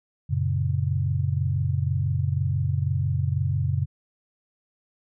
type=chord; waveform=sine; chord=F# major; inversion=none; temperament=equal; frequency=92.5 / 116.54 / 138.59 Hz; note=F#2 / A#2 / C#3; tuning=0 / 0 / 0 cents; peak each=-25 / -28 / -25 dBFS; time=0.29-3.86 s; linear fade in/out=20 ms; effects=none